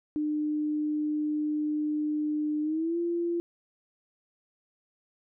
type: tone with pitch glide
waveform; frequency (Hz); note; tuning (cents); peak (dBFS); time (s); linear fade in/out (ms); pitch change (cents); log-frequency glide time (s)
sine; 301.6 to 342.5; D4 to F4; +46 to -34; -26; 0.16-3.4; 0; +220; 2.62-2.98
effects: none